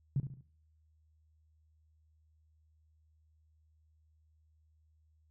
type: tone with echo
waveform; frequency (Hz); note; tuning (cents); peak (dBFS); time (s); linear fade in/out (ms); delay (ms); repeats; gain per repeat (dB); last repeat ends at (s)
sine; 137.8; C#3; -10; -27; 0.16-0.2; 2; 70; 3; -8; 0.41
effects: noise-tail reverb RT60 0.6 s tail -20 dB re dry + added 78 Hz sine -66 dBFS peak until 5.3 s